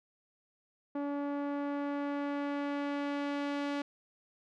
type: tone with low-pass filter sweep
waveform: sawtooth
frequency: 285.7 Hz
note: D4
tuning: 48 cents flat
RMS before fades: -35 dBFS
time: 0.95-3.82 s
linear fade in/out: 5 ms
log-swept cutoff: 1000 to 3900 Hz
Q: 0.74
effects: none